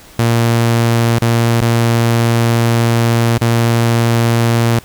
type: tone with dropouts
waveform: sawtooth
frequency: 116.54 Hz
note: A#2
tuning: in tune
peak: -6 dBFS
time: 0.19-4.79 s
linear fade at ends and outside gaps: 0 ms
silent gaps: 1.186-1.221 / 1.605-1.619 / 3.377-3.414 s
effects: pink hiss -40 dBFS RMS until 4.84 s